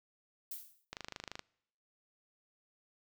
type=noise with exponential decay; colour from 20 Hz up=violet; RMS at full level=-40 dBFS; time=0.51-0.85 s; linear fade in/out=5 ms; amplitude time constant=73 ms
type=click train; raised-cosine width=0.2 ms; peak=-24 dBFS; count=13; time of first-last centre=0.93-1.393 s; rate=25.9 Hz
effects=noise-tail reverb RT60 0.8 s tail -26 dB re dry